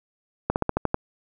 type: slowing click train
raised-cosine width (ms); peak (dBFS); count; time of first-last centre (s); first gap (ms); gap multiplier
1; -7; 7; 0.5-0.944; 59; 1.09
effects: none